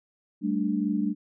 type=chord; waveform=sine; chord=G suspended second; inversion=none; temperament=equal; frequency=196 / 220 / 293.7 Hz; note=G3 / A3 / D4; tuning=0 / 0 / 0 cents; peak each=-28 dBFS; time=0.41-1.15 s; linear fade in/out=50 ms; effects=none